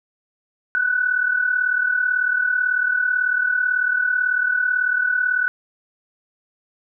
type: tone pair together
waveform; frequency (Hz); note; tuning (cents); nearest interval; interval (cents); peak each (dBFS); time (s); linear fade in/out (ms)
sine; 1480 / 1518.1; F#6 / F#6; 0 / +44; unison; 44; -18 / -23; 0.75-5.48; 0
effects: none

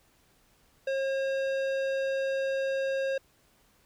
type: tone with tanh clipping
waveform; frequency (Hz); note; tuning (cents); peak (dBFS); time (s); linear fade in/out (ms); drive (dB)
sine; 539; C#5; -49; -29; 0.87-3.18; 5; 15
effects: pink hiss -65 dBFS RMS until 3.85 s

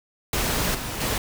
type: noise with level steps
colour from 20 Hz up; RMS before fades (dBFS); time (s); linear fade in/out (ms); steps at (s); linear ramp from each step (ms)
pink; -24 / -31 / -25; 0.33-1.18; 2; 0.74 / 1; 10
effects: none

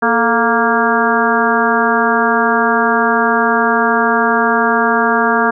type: harmonic tone with a mistuned harmonic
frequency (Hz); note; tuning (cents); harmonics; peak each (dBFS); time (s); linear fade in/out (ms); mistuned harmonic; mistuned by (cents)
233.1; A#3; 0; 1 / 2 / 3 / 4 / 5 / 6 / 7; -18 / -18 / -18 / -18 / -18 / -18 / -18; 0.02-5.51; 10; 2; -90
effects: none

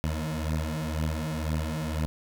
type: beating tone pair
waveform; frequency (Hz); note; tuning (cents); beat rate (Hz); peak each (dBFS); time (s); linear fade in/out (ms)
20% pulse; 77.2 / 79.2; D#2 / D#2; -13 / +31; 2; -26; 0.04-2.06; 0
effects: none

